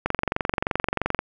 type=click train; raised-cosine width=0.5 ms; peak=-7 dBFS; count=27; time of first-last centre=0.06-1.19 s; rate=23 Hz; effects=none